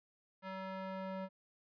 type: tone with band-pass filter sweep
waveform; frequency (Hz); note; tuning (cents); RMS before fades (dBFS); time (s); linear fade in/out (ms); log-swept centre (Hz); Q
square; 190; F#3; +46; -43; 0.42-1.29; 50; 1200 to 620; 0.83
effects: resampled to 11025 Hz